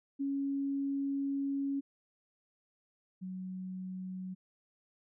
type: tone pair in turn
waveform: sine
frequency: 277.2 / 185.87 Hz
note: C#4 / F#3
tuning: 0 / +8 cents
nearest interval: perfect fifth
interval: 692 cents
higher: first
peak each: -31 / -38 dBFS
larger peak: first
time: 0.19-1.81 / 3.21-4.35 s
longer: first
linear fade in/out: 20 ms
effects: none